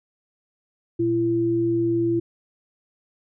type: tone pair together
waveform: sine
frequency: 119.28 / 337.7 Hz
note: A#2 / E4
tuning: +40 / +42 cents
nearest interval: octave + tritone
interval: 1802 cents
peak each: -28 / -19 dBFS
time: 0.99-2.2 s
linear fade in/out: 10 ms
effects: none